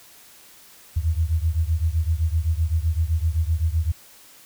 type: beating tone pair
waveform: sine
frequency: 78 / 85.8 Hz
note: D#2 / F2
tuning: +5 / -30 cents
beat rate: 7.8 Hz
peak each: -21 / -23 dBFS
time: 0.96-3.92 s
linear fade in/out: 10 ms
effects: white hiss -49 dBFS RMS until 4.45 s